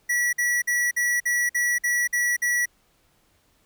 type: tone bursts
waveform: square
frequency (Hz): 1940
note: B6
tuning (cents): -31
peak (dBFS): -21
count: 9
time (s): 0.09-2.658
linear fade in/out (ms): 10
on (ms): 240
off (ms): 51
effects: pink hiss -64 dBFS RMS until 3.65 s